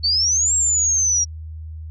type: exponential two-way sweep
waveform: sine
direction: up then down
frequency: 4401 to 7600 to 5650 Hz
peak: -15 dBFS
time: 0.03-1.25 s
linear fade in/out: 20 ms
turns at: 0.54 s
effects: added 79 Hz sine -30 dBFS peak until 1.9 s